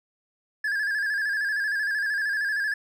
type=tone with vibrato; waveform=triangle; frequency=1667 Hz; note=G#6; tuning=6 cents sharp; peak=-22 dBFS; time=0.64-2.74 s; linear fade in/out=5 ms; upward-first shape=square; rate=13 Hz; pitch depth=55 cents each way; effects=none